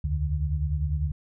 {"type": "tone cluster", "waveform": "sine", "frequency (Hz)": [72.5, 82.5, 147.3], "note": ["D2", "E2", "D3"], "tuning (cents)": [-22, 2, 6], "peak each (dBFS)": [-26, -30, -30], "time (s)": [0.04, 1.12], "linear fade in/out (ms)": 5, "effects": []}